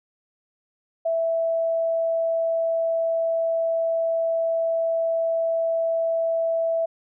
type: tone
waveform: sine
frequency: 659.3 Hz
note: E5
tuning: in tune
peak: -20 dBFS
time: 1.05-6.86 s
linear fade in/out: 10 ms
effects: none